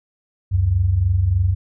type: tone pair together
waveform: sine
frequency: 70.37 / 93.7 Hz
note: C#2 / F#2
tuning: +27 / +22 cents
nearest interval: perfect fourth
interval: 495 cents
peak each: -21 / -15 dBFS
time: 0.51-1.55 s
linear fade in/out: 20 ms
effects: none